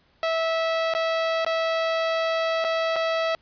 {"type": "tone with dropouts", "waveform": "sawtooth", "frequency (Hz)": 653, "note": "E5", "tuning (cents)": -17, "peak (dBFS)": -18, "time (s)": [0.23, 3.35], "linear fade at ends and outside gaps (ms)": 1, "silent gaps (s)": [[0.938, 0.949], [1.448, 1.464], [2.642, 2.647], [2.959, 2.963]], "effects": ["pink hiss -62 dBFS RMS until 3.41 s", "resampled to 11025 Hz"]}